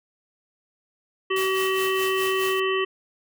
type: harmonic tone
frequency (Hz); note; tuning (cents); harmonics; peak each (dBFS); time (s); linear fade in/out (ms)
380.7; F#4; +49; 1 / 3 / 5 / 7 / 8; -23 / -28 / -30 / -31 / -32; 1.3-2.85; 10
type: noise with tremolo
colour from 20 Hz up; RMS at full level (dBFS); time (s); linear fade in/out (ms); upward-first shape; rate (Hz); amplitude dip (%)
white; -33; 1.36-2.6; 5; sine; 4.8; 65
effects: none